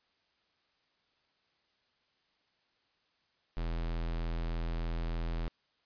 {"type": "tone", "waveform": "square", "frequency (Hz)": 41.65, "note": "E1", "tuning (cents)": 19, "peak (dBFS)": -33, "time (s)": [3.57, 5.48], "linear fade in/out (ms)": 0, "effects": ["white hiss -74 dBFS RMS until 5.85 s", "resampled to 11025 Hz"]}